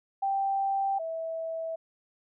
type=tone pair in turn; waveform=sine; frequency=784 / 652.3 Hz; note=G5 / E5; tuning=0 / -18 cents; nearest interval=minor third; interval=318 cents; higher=first; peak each=-25 / -31 dBFS; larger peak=first; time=0.22-0.99 / 0.99-1.76 s; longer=neither; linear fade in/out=10 ms; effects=none